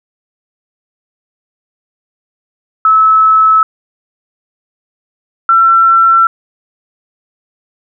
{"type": "tone pair in turn", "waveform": "sine", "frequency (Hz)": [1300, 1347.7], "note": ["E6", "E6"], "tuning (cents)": [-24, 38], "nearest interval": "minor second", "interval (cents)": 62, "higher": "second", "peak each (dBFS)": -4, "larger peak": "neither", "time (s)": [[2.85, 3.63], [5.49, 6.27]], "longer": "neither", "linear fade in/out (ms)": 2, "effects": []}